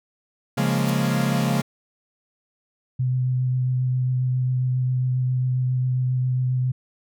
45% pulse chord, Bb minor seventh, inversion first, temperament equal, 138.59 / 174.61 / 207.7 / 233.1 Hz, Db3 / F3 / Ab3 / Bb3, 0 / 0 / 0 / 0 cents, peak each -23 / -26 / -26 / -26 dBFS, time 0.57-1.62 s, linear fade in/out 10 ms
white noise with exponential growth, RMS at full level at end -29 dBFS, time 0.82-0.9 s, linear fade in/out 5 ms, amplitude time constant 16 ms
sine tone with vibrato, 127.3 Hz, C3, 47 cents flat, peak -19 dBFS, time 2.99-6.72 s, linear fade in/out 10 ms, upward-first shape triangle, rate 7.4 Hz, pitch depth 15 cents each way
effects none

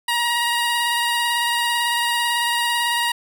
15% pulse tone with vibrato, 948 Hz, A#5, 29 cents sharp, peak -12 dBFS, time 0.08-3.12 s, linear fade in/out 5 ms, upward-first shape sine, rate 18 Hz, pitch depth 19 cents each way, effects none

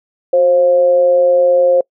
sine tone with amplitude modulation, 531 Hz, C5, 25 cents sharp, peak -5 dBFS, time 0.33-1.81 s, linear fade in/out 5 ms, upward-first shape sine, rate 167 Hz, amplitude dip 50%, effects noise-tail reverb RT60 0.1 s tail -26 dB re dry

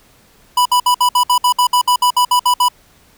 square tone bursts, 987.8 Hz, B5, in tune, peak -10 dBFS, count 15, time 0.57-2.685 s, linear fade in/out 5 ms, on 85 ms, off 60 ms, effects pink hiss -50 dBFS RMS until 3.17 s

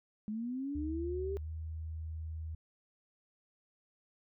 sine linear sweep, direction up, 207.7 to 400.1 Hz, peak -35 dBFS, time 0.28-1.37 s, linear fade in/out 0 ms
sine tone with pitch glide, 74.8 to 79.71 Hz, D2 to D#2, +32 to +42 cents, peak -38 dBFS, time 0.75-2.55 s, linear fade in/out 5 ms, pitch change +110 cents, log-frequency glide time 1.37-1.49 s
effects none

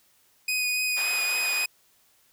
sawtooth tone with vibrato, 2489 Hz, D#7, in tune, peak -21 dBFS, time 0.48-1.66 s, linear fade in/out 5 ms, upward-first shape sine, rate 3.6 Hz, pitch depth 12 cents each way
white band-pass noise, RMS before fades -37 dBFS, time 0.96-1.66 s, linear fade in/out 20 ms, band 610 to 2600 Hz, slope 12 dB/octave
effects white hiss -63 dBFS RMS until 2.32 s

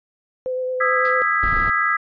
sine tone with vibrato, 510 Hz, C5, 44 cents flat, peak -21 dBFS, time 0.46-1.22 s, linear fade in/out 0 ms, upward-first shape sine, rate 9 Hz, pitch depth 13 cents each way
sine chord, E major seventh, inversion third, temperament just, 1236.1 / 1318.5 / 1648.1 / 1977.8 Hz, D#6 / E6 / G#6 / B6, -12 / 0 / -14 / +2 cents, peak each -22 dBFS, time 0.8-1.97 s, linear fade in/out 10 ms
white noise with exponential decay, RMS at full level -33 dBFS, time 1.05-1.26 s, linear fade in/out 2 ms, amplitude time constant 44 ms
brown noise, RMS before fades -26 dBFS, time 1.43-1.7 s, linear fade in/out 2 ms
effects resampled to 11025 Hz

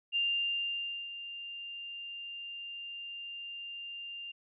sine tone with ADSR envelope, 2794 Hz, F7, in tune, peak -27 dBFS, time 0.12-4.32 s, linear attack 39 ms, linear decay 930 ms, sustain -13 dB, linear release 11 ms, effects none

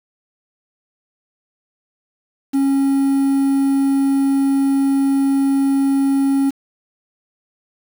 triangle tone with quantisation, 274 Hz, C#4, 20 cents flat, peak -11 dBFS, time 2.53-6.51 s, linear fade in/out 20 ms, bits 6, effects none

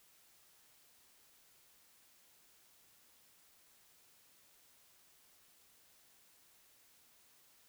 silence, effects white hiss -67 dBFS RMS until 7.68 s

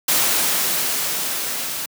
white noise with level ramp, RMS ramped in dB -17 to -27 dBFS, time 0.08-1.86 s, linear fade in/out 5 ms, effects high-pass 150 Hz 12 dB/octave

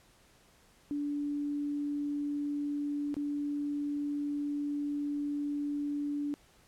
sine tone with dropouts, 290 Hz, D4, 22 cents flat, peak -31 dBFS, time 0.91-6.34 s, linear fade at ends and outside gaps 0 ms, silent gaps 3.142-3.167 s, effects pink hiss -63 dBFS RMS until 6.67 s + low-pass 12000 Hz 12 dB/octave

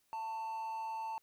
triangle tone with amplitude modulation, 892 Hz, A5, 23 cents sharp, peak -34 dBFS, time 0.13-1.18 s, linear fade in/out 0 ms, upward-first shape sine, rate 215 Hz, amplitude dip 35%, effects white hiss -75 dBFS RMS until 1.22 s

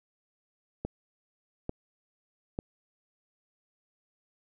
clicks, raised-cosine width 2 ms, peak -19 dBFS, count 3, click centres 0.85 / 1.694 / 2.589 s, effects none

